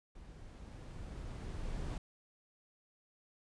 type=noise with level ramp; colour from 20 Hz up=brown; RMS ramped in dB=-53 to -39 dBFS; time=0.15-1.98 s; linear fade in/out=5 ms; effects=resampled to 22050 Hz